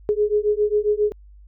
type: beating tone pair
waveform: sine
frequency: 415.3 / 422.7 Hz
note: G#4 / G#4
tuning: 0 / +31 cents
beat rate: 7.4 Hz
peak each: -20 / -20 dBFS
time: 0.09-1.12 s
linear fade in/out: 0 ms
effects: added 50 Hz sine -43 dBFS peak until 1.47 s